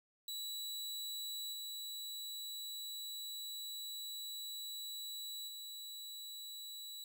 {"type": "tone with level steps", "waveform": "sawtooth", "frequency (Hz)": 3930, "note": "B7", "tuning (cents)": -9, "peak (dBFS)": [-38, -40, -43], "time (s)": [0.28, 7.04], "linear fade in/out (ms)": 2, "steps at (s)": [1.52, 5.47], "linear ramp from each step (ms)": 20, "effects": []}